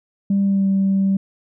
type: tone with pitch glide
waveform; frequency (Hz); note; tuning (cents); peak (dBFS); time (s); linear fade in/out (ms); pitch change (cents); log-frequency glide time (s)
sine; 198 to 194.26; G3 to G3; +18 to -15; -13; 0.3-1.17; 5; -33; 0.43-0.67
effects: tanh soft clip ceiling -11 dBFS